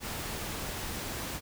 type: noise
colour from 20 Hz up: pink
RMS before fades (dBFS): -37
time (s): 0-1.41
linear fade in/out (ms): 50
effects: none